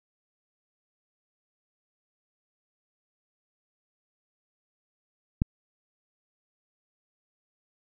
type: click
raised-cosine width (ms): 5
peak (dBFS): -10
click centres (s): 5.419
effects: none